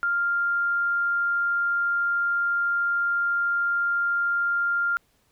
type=tone; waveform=sine; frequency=1396.9 Hz; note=F6; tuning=in tune; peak=-21 dBFS; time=0.03-4.97 s; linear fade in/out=0 ms; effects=pink hiss -66 dBFS RMS until 5.31 s